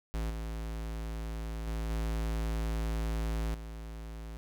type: tone with level steps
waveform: square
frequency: 55 Hz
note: A1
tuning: in tune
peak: -32 / -36 / -33 / -31 / -41 dBFS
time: 0.14-4.37 s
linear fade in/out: 0 ms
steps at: 0.3 / 1.67 / 1.9 / 3.54 s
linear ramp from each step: 5 ms
effects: none